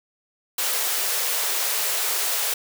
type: high-pass noise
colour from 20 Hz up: white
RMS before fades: -24 dBFS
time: 0.58-2.54 s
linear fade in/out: 5 ms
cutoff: 380 Hz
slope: 96 dB/octave
effects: none